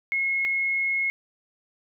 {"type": "tone pair in turn", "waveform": "sine", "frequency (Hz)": [2168, 2168], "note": ["C#7", "C#7"], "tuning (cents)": [-39, -39], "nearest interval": "unison", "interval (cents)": 0, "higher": "neither", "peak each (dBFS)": -22, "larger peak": "neither", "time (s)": [[0.12, 0.45], [0.45, 1.1]], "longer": "second", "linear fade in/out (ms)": 0, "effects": []}